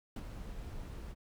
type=noise with ADSR envelope; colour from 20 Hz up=brown; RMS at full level=-37 dBFS; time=0.16-1.15 s; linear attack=4 ms; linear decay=42 ms; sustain=-7 dB; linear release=41 ms; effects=none